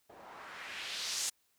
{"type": "noise with low-pass filter sweep", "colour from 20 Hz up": "blue", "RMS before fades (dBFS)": -41, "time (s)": [0.09, 1.3], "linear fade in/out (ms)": 10, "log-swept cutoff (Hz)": [600, 7600], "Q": 1.6, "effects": ["white hiss -74 dBFS RMS until 1.58 s"]}